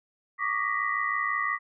sine tone cluster, 1134 / 1200 / 1881 / 1988 Hz, C#6 / D6 / A#6 / B6, +39 / +37 / +15 / +11 cents, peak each -31 dBFS, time 0.38-1.59 s, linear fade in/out 50 ms, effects none

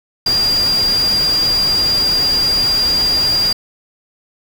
sine tone in noise, 4797 Hz, D8, 36 cents sharp, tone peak -12 dBFS, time 0.26-3.53 s, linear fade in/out 5 ms, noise pink, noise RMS -25 dBFS, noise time 0.26-3.53 s, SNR +10 dB, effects none

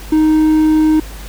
triangle tone, 311.1 Hz, D#4, in tune, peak -6 dBFS, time 0.12-1 s, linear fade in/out 5 ms, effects added 50 Hz sine -28 dBFS peak until 1.28 s + pink hiss -35 dBFS RMS until 1.28 s

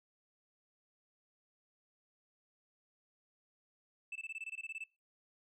sine tone bursts, 2637 Hz, E7, in tune, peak -37 dBFS, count 13, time 4.12-4.84 s, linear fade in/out 5 ms, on 36 ms, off 21 ms, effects noise-tail reverb RT60 0.3 s tail -25 dB re dry + tanh soft clip ceiling -39 dBFS

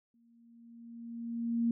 sine tone with exponential growth, 233.1 Hz, A#3, in tune, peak -25 dBFS, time 0.14-1.71 s, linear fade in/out 2 ms, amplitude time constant 340 ms, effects none

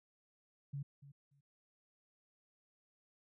sine tone with echo, 140.7 Hz, C#3, 26 cents sharp, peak -39 dBFS, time 0.73-0.83 s, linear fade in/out 10 ms, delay 290 ms, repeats 2, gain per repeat -15 dB, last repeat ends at 1.41 s, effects none

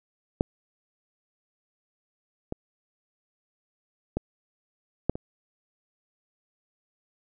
clicks, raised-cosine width 2 ms, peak -8 / -17 / -13 / -8 / -20 dBFS, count 5, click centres 0.409 / 2.524 / 4.17 / 5.096 / 5.155 s, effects none

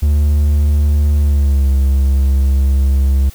triangle tone with pitch glide, 73.42 to 67.72 Hz, D2 to C#2, 0 to -40 cents, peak -7 dBFS, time 0.02-3.3 s, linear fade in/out 10 ms, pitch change -140 cents, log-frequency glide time 1.16-1.7 s, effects white hiss -41 dBFS RMS until 3.34 s

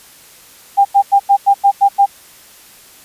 sine tone bursts, 798 Hz, G5, 31 cents sharp, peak -5 dBFS, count 8, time 0.77-2.062 s, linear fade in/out 20 ms, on 81 ms, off 92 ms, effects white hiss -42 dBFS RMS until 3.04 s + resampled to 32000 Hz

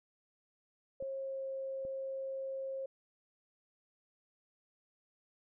sine tone with pitch glide, 539 to 535.9 Hz, C#5 to C5, -49 to +41 cents, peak -37 dBFS, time 1-2.86 s, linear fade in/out 5 ms, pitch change -10 cents, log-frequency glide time 1.19-1.46 s
clicks, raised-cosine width 2 ms, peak -38 dBFS, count 2, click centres 1.025 / 1.851 s
effects none

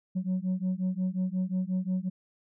sine beating tone pair, 182.4 / 188 Hz, F#3 / F#3, -24 / +28 cents, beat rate 5.6 Hz, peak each -28 dBFS, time 0.15-2.1 s, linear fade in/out 20 ms, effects tanh soft clip ceiling -24 dBFS

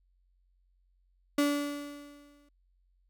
35% pulse tone with exponential decay, 288.6 Hz, D4, 30 cents flat, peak -21 dBFS, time 1.38-2.49 s, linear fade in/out 5 ms, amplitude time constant 240 ms, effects added 45 Hz sine -66 dBFS peak until 3.09 s

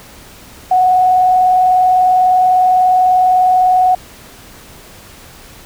sine tone with vibrato, 736 Hz, F#5, 9 cents flat, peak -7 dBFS, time 0.71-3.95 s, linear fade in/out 5 ms, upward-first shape square, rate 20 Hz, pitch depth 21 cents each way, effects pink hiss -38 dBFS RMS until 5.65 s

